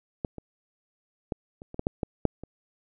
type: clicks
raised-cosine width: 2 ms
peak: -15 / -25 / -15 / -29 / -27 / -15 / -11 / -14 / -7 / -26 dBFS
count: 10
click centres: 0.248 / 0.383 / 1.322 / 1.619 / 1.744 / 1.794 / 1.869 / 2.032 / 2.253 / 2.436 s
effects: none